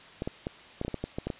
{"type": "clicks", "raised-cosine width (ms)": 2, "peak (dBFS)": -18, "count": 11, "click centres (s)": [0.221, 0.275, 0.469, 0.814, 0.849, 0.881, 0.943, 1.04, 1.185, 1.27, 1.302], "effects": ["white hiss -50 dBFS RMS until 1.39 s", "resampled to 8000 Hz"]}